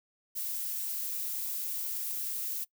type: noise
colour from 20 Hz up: violet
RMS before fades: -35 dBFS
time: 0.35-2.65 s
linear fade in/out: 20 ms
effects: noise-tail reverb RT60 0.1 s tail -22 dB re dry